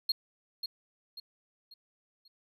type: tone with echo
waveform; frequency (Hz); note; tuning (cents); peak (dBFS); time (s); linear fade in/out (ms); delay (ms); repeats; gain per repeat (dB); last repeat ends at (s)
triangle; 4267; C8; +33; -24; 0.09-0.12; 5; 540; 4; -8; 2.28
effects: none